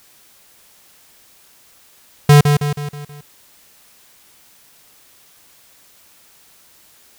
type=tone with echo; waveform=square; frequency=146 Hz; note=D3; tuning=10 cents flat; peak=-5 dBFS; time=2.29-2.41 s; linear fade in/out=5 ms; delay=160 ms; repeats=5; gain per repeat=-6 dB; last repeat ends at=3.21 s; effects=white hiss -50 dBFS RMS until 7.18 s

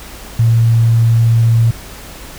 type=tone; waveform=sine; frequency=115 Hz; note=A#2; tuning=23 cents flat; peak=-7 dBFS; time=0.39-1.71 s; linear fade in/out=5 ms; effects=added 50 Hz sine -36 dBFS peak until 2.38 s + pink hiss -33 dBFS RMS until 2.38 s

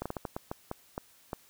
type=slowing click train; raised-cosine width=1 ms; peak=-20 dBFS; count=10; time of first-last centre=0.02-1.331 s; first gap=36 ms; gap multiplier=1.33; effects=white hiss -61 dBFS RMS until 1.49 s

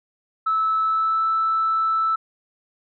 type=tone with pitch glide; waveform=sine; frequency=1306 to 1318.1 Hz; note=E6 to E6; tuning=-17 to -1 cents; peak=-17 dBFS; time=0.46-2.16 s; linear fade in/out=10 ms; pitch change=+16 cents; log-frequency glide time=0.82-1.26 s; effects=tanh soft clip ceiling -13 dBFS

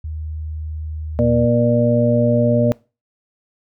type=tone; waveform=sine; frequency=77.8 Hz; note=D#2; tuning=in tune; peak=-24 dBFS; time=0.04-1.46 s; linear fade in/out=5 ms
type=harmonic tone; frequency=118.9 Hz; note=A#2; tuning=35 cents sharp; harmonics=1 / 2 / 4 / 5; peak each=-18 / -17 / -22 / -17 dBFS; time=1.19-2.72 s; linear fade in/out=0 ms
effects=noise-tail reverb RT60 0.3 s tail -22 dB re dry

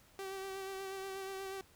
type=tone with vibrato; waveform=sawtooth; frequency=386.2 Hz; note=G4; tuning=26 cents flat; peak=-37 dBFS; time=0.19-1.61 s; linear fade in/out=0 ms; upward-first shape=sine; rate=8.3 Hz; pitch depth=23 cents each way; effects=pink hiss -64 dBFS RMS until 1.75 s

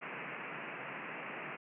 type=band-pass noise; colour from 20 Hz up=white; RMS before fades=-44 dBFS; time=0.01-1.57 s; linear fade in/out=20 ms; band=130 to 2700 Hz; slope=96 dB/octave; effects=none

